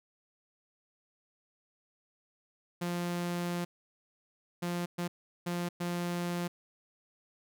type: tone bursts at uneven times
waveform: sawtooth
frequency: 174.61 Hz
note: F3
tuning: in tune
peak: -28 dBFS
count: 5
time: 2.81-3.65 / 4.62-4.86 / 4.98-5.08 / 5.46-5.69 / 5.8-6.48 s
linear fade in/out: 10 ms
effects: none